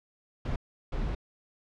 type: noise bursts at uneven times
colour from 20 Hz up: brown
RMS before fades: -31 dBFS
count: 2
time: 0.45-0.56 / 0.92-1.15 s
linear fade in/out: 5 ms
effects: low-pass 4000 Hz 12 dB/octave